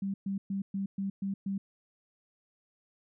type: tone bursts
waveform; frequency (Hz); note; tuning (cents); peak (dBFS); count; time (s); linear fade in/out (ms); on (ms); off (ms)
sine; 196; G3; 0; -30; 7; 0.02-1.58; 5; 120; 120
effects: none